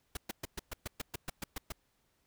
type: noise bursts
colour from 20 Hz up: pink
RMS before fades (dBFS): -38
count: 12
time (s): 0.15-1.722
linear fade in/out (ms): 5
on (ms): 21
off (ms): 120
effects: pink hiss -75 dBFS RMS until 2.26 s